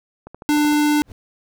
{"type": "click train", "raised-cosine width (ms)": 1, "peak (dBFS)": -22, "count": 7, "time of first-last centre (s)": [0.27, 0.725], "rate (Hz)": 13.2}
{"type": "tone", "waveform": "square", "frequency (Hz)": 297.3, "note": "D4", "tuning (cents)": 21, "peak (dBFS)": -15, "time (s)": [0.49, 1.02], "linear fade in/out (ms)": 0}
{"type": "noise with exponential growth", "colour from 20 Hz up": "brown", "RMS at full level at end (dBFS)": -34, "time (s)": [1.01, 1.12], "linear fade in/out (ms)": 2, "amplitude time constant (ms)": 23}
{"effects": []}